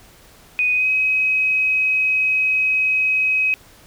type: tone with pitch glide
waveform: sine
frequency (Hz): 2489 to 2537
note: D#7 to D#7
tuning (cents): 0 to +33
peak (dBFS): -15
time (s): 0.59-3.54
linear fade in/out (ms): 0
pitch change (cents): +33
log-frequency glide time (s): 0.74-0.89
effects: pink hiss -48 dBFS RMS until 3.86 s